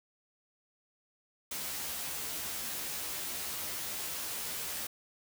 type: noise with comb filter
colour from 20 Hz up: white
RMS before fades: -38 dBFS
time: 1.51-4.87 s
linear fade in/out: 5 ms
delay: 13 ms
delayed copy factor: +0.8
effects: none